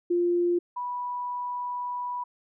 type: tone pair in turn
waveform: sine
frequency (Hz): 349.2 / 982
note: F4 / B5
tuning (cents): 0 / -10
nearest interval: octave + tritone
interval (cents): 1790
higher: second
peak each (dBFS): -21 / -29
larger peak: first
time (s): 0.1-0.59 / 0.76-2.24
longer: second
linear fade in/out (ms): 10
effects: none